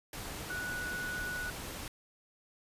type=tone in noise; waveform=sine; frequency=1472 Hz; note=F#6; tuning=9 cents flat; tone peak=-36 dBFS; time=0.5-1.5 s; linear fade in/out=2 ms; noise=pink; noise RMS=-42 dBFS; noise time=0.13-1.88 s; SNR=+3 dB; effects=resampled to 32000 Hz